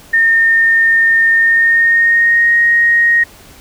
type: tone with pitch glide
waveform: sine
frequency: 1823 to 1871 Hz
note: A#6 to A#6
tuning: -39 to +6 cents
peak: -7 dBFS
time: 0.13-3.24 s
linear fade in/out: 10 ms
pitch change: +45 cents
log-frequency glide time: 1.31-2.57 s
effects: pink hiss -40 dBFS RMS until 3.6 s